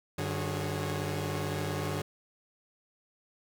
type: tone cluster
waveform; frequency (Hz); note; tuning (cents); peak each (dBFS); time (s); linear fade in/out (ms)
sawtooth; 95.9 / 149.6 / 365.3 / 415.4 / 549; G2 / D3 / F#4 / G#4 / C#5; -37 / +32 / -22 / 0 / -17; -32 / -31 / -37 / -36 / -38; 0.18-2.02; 5
effects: none